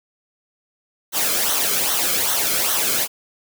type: noise with flanger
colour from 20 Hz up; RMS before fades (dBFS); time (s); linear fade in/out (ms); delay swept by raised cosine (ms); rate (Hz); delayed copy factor
white; -20; 1.12-3.08; 50; 0.41 to 1.11; 2.5; -0.6
effects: none